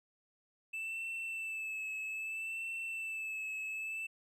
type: tone with vibrato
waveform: triangle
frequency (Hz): 2637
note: E7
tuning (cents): 0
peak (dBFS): -36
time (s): 0.73-4.07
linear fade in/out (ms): 10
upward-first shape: sine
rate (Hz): 0.62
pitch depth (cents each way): 33
effects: none